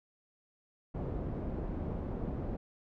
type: low-pass noise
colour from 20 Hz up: pink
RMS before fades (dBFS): -37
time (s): 0.94-2.57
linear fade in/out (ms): 10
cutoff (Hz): 500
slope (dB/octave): 12
effects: none